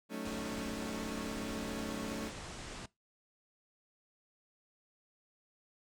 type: chord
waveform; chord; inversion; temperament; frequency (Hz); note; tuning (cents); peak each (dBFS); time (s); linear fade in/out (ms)
30% pulse; D# half-diminished seventh; first; equal; 185 / 220 / 277.2 / 311.1; F#3 / A3 / C#4 / D#4; 0 / 0 / 0 / 0; -44 / -39 / -41 / -44; 0.09-2.32; 50
type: low-pass noise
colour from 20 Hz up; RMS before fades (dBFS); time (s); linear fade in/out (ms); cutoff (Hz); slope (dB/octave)
pink; -46; 0.25-2.86; 5; 9000; 48
effects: noise-tail reverb RT60 0.2 s tail -21 dB re dry